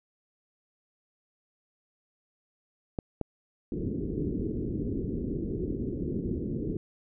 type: clicks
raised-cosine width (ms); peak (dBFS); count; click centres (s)
2; -17; 2; 2.988 / 3.213
type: low-pass noise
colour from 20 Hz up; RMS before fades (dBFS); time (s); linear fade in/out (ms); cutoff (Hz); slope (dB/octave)
white; -32; 3.72-6.77; 2; 400; 48
effects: none